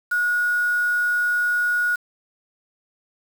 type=tone with quantisation; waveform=sine; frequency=1450 Hz; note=F#6; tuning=35 cents flat; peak=-18 dBFS; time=0.11-1.96 s; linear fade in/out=10 ms; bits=6; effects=none